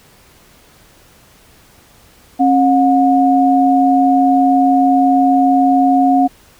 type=tone pair together; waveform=sine; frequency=270.6 / 723 Hz; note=C#4 / F#5; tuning=-42 / -40 cents; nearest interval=octave + perfect fourth; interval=1702 cents; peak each=-11 dBFS; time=2.39-6.28 s; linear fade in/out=20 ms; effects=pink hiss -47 dBFS RMS until 6.59 s